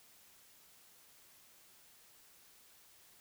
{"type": "silence", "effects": ["white hiss -63 dBFS RMS until 3.2 s"]}